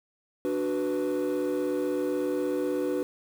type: chord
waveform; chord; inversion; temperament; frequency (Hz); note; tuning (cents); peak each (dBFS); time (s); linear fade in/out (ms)
triangle; B minor; first; equal; 293.7 / 370 / 493.9; D4 / F#4 / B4; 0 / 0 / 0; -27; 0.45-3.03; 0
effects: tanh soft clip ceiling -20 dBFS + 8-bit